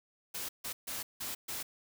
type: noise bursts at uneven times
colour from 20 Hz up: white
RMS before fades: -39 dBFS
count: 5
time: 0.34-0.49 / 0.64-0.73 / 0.87-1.03 / 1.2-1.35 / 1.48-1.63 s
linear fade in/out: 10 ms
effects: none